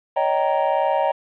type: chord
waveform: triangle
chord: Eb dominant seventh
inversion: third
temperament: just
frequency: 560 / 622.3 / 777.8 / 933.4 Hz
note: Db5 / Eb5 / G5 / Bb5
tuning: +18 / 0 / -14 / +2 cents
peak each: -21 dBFS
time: 0.16-1.12 s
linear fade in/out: 10 ms
effects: resampled to 8000 Hz + 8-bit